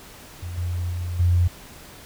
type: tone with level steps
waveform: sine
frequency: 88 Hz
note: F2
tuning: 14 cents sharp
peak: -29 / -23 / -25 / -15 dBFS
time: 0.42-1.48 s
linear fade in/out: 10 ms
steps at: 0.57 / 0.9 / 1.19 s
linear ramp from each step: 10 ms
effects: pink hiss -44 dBFS RMS until 2.05 s